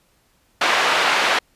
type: band-pass noise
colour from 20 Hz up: pink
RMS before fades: -18 dBFS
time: 0.61-1.39 s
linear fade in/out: 5 ms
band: 790 to 3200 Hz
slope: 12 dB/octave
effects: pink hiss -61 dBFS RMS until 1.55 s + resampled to 32000 Hz